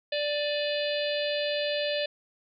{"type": "harmonic tone with a mistuned harmonic", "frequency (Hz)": 587.3, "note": "D5", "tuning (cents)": 0, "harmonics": [1, 3, 4, 5, 6, 7, 8], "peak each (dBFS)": [-28, -37, -38, -37, -36, -38, -43], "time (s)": [0.12, 2.06], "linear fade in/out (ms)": 5, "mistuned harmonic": 4, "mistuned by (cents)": 120, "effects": []}